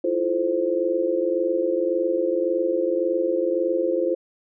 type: chord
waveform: sine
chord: F major seventh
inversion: third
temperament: just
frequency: 327.4 / 349.2 / 436.5 / 523.8 Hz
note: E4 / F4 / A4 / C5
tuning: -12 / 0 / -14 / +2 cents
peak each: -28 / -24 / -29 / -23 dBFS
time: 0.04-4.15 s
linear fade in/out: 5 ms
effects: none